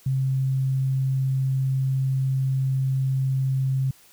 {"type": "tone", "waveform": "sine", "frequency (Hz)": 133, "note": "C3", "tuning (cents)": 29, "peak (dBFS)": -20, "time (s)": [0.06, 3.91], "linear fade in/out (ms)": 5, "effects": ["white hiss -54 dBFS RMS until 4.12 s"]}